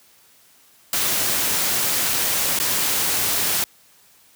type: noise with dropouts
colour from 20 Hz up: white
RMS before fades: -21 dBFS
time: 0.93-3.64 s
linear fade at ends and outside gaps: 2 ms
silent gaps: 2.589-2.599 s
effects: white hiss -54 dBFS RMS until 4.35 s + high-pass 60 Hz 12 dB/octave